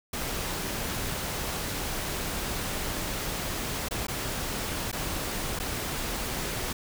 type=noise with dropouts; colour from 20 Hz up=pink; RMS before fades=-32 dBFS; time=0.13-6.73 s; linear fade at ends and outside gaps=5 ms; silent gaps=3.886-3.909 / 4.069-4.082 / 4.916-4.927 / 5.591-5.598 s; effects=none